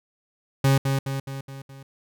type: tone with echo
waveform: 40% pulse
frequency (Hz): 136.1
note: C#3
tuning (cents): -31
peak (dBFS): -15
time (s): 0.64-0.78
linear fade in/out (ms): 5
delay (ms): 210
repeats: 5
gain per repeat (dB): -5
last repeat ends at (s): 1.83
effects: none